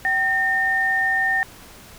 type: tone pair together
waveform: sine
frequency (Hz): 768 / 1822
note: G5 / A#6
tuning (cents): -36 / -40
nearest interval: octave + minor third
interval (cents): 1496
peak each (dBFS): -25 / -18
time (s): 0.05-1.43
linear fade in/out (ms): 0
effects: pink hiss -44 dBFS RMS until 1.98 s